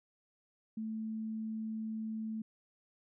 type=tone; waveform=sine; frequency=220 Hz; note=A3; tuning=in tune; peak=-36 dBFS; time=0.77-2.42 s; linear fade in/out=5 ms; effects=none